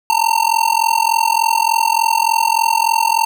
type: tone with amplitude modulation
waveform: square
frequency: 908 Hz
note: A#5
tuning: 46 cents flat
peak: -9 dBFS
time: 0.1-3.25 s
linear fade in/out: 0 ms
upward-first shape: sine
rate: 43.4 Hz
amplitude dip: 95%
effects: none